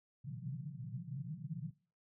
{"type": "band-pass noise", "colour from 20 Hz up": "pink", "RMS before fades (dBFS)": -44, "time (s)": [0.24, 1.71], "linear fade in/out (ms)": 10, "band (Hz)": [120, 180], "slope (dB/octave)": 96, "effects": ["noise-tail reverb RT60 0.4 s tail -21 dB re dry"]}